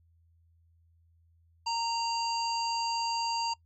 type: harmonic tone with a mistuned harmonic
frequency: 926 Hz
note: A#5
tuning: 12 cents flat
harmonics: 1 / 3 / 5 / 7 / 8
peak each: -30 / -39 / -35 / -46 / -47 dBFS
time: 1.66-3.54 s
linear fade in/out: 10 ms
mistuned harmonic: 5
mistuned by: +29 cents
effects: noise-tail reverb RT60 0.1 s tail -23 dB re dry + added 83 Hz sine -62 dBFS peak until 3.65 s